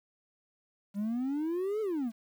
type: exponential two-way sweep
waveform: triangle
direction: up then down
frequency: 196 to 445.1 to 213.7 Hz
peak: -27 dBFS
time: 0.94-2.12 s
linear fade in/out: 50 ms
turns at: 1.81 s
effects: tanh soft clip ceiling -23 dBFS + 10-bit